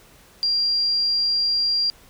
sine tone, 4765 Hz, D8, 24 cents sharp, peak -18 dBFS, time 0.43-1.9 s, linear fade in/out 0 ms, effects pink hiss -51 dBFS RMS until 2.09 s

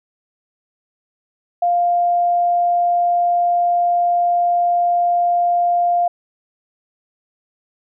sine tone, 700 Hz, F5, 4 cents sharp, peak -13 dBFS, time 1.62-6.08 s, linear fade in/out 5 ms, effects none

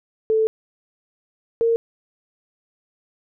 sine tone pair in turn, 440 / 460.4 Hz, A4 / A#4, 0 / -22 cents, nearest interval minor second, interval 78 cents, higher second, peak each -15 / -15 dBFS, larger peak neither, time 0.3-0.47 / 1.61-1.76 s, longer first, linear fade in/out 0 ms, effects none

